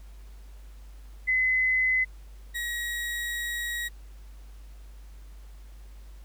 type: tone pair in turn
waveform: sine / 35% pulse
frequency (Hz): 2030 / 1903.2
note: B6 / A#6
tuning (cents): +47 / +35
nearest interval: minor second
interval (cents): 112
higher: first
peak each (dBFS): -21 / -28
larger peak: first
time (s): 1.27-2.05 / 2.54-3.89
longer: second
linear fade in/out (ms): 20
effects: added 50 Hz sine -43 dBFS peak until 6.24 s + pink hiss -60 dBFS RMS until 6.24 s